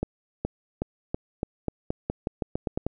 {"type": "accelerating click train", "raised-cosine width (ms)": 2, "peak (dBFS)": -13, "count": 14, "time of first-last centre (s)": [0.03, 2.866], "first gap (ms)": 420, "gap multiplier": 0.88, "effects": []}